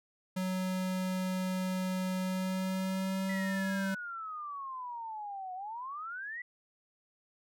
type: tone with pitch glide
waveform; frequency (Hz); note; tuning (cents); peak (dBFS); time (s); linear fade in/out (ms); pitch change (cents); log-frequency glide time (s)
square; 185.7 to 193.92; F#3 to G3; +7 to -18; -32; 0.36-3.95; 10; +75; 2.21-3.78
type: exponential two-way sweep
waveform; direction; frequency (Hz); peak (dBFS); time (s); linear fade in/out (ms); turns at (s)
sine; down then up; 1995 to 727 to 1995; -38; 3.29-6.42; 5; 5.54
effects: none